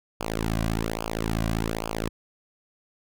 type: tone with flanger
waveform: sawtooth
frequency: 55.2 Hz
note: A1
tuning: 6 cents sharp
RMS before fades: -28 dBFS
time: 0.2-2.09 s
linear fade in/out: 10 ms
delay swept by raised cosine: 0.51 to 2.31 ms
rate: 1.2 Hz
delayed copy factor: -0.95
effects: none